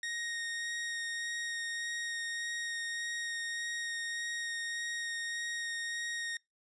sawtooth tone with vibrato, 1864.7 Hz, A#6, in tune, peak -32 dBFS, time 0.03-6.37 s, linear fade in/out 2 ms, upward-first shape sine, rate 1.7 Hz, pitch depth 9 cents each way, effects noise-tail reverb RT60 0.2 s tail -26 dB re dry + resampled to 22050 Hz

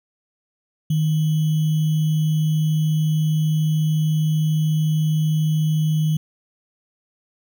sine tone with sample-and-hold, 155.56 Hz, D#3, in tune, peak -16 dBFS, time 0.9-6.17 s, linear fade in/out 5 ms, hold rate 3150 Hz, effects none

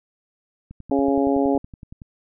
click train, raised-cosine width 5 ms, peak -26 dBFS, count 15, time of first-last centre 0.71-2.018 s, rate 10.7 Hz
harmonic tone, 138.59 Hz, C#3, in tune, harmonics 2 / 3 / 4 / 5 / 6, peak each -19 / -23 / -25 / -27 / -29 dBFS, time 0.91-1.58 s, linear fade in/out 2 ms
effects none

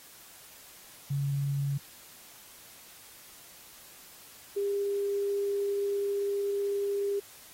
sine tone pair in turn, 140.1 / 401.9 Hz, C#3 / G4, +19 / +43 cents, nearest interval octave + tritone, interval 1824 cents, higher second, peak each -27 dBFS, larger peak neither, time 1.1-1.78 / 4.56-7.2 s, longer second, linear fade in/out 10 ms, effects white hiss -52 dBFS RMS until 7.53 s + AAC 48 kbps

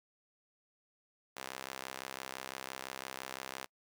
sawtooth tone with high-pass filter, 65.9 Hz, C2, 13 cents sharp, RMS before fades -45 dBFS, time 1.36-3.66 s, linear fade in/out 10 ms, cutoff 680 Hz, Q 0.54, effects noise-tail reverb RT60 0.1 s tail -26 dB re dry

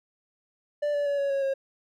triangle tone with pitch steps, 587.3 / 577.9 / 568.6 / 559.5 / 550.5 / 541.7 Hz, D5 / D5 / C#5 / C#5 / C#5 / C#5, 0 / -28 / +44 / +16 / -12 / -40 cents, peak -22 dBFS, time 0.82-1.54 s, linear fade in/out 10 ms, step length 120 ms, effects none

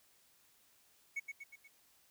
triangle tone with echo, 2217 Hz, C#7, in tune, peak -34 dBFS, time 1.16-1.2 s, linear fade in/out 10 ms, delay 120 ms, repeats 4, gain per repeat -5 dB, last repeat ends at 1.68 s, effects white hiss -69 dBFS RMS until 2.1 s

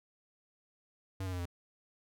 square tone with pitch steps, 95.5 / 92.62 / 89.83 / 87.12 Hz, G2 / F#2 / F2 / F2, -45 / +2 / +49 / -4 cents, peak -36 dBFS, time 1.2-1.456 s, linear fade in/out 5 ms, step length 64 ms, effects none

